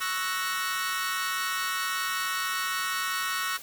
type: chord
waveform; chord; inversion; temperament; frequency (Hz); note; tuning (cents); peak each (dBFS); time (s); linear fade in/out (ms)
sawtooth; F# dominant seventh; second; equal; 1108.7 / 1318.5 / 1480 / 1864.7; C#6 / E6 / F#6 / A#6; 0 / 0 / 0 / 0; -30; 0-3.58; 20
effects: white hiss -45 dBFS RMS until 3.62 s